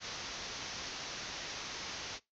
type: low-pass noise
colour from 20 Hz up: white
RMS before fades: -43 dBFS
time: 0-2.2 s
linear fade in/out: 50 ms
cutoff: 6400 Hz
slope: 96 dB/octave
effects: noise-tail reverb RT60 0.2 s tail -21 dB re dry